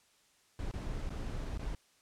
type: noise with dropouts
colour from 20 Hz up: brown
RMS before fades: -38 dBFS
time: 0.59-1.75 s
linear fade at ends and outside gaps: 1 ms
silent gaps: 0.714-0.737 / 1.093-1.104 / 1.575-1.594 s
effects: white hiss -68 dBFS RMS until 2.01 s + low-pass 9000 Hz 12 dB/octave